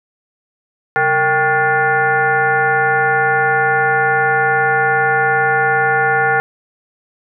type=tone with frequency modulation; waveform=sine; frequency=1108.7 Hz; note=C#6; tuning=in tune; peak=-11 dBFS; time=0.96-6.4 s; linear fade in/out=0 ms; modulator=325 Hz; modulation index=2.1; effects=none